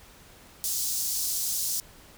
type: high-pass noise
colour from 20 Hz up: pink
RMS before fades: -29 dBFS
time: 0.64-1.8 s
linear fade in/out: 0 ms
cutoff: 5100 Hz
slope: 24 dB/octave
effects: pink hiss -52 dBFS RMS until 2.17 s